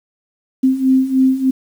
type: beating tone pair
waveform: sine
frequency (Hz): 260 / 263.3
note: C4 / C4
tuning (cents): -11 / +11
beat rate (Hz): 3.3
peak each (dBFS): -16 / -12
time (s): 0.63-1.51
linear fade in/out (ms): 10
effects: 7-bit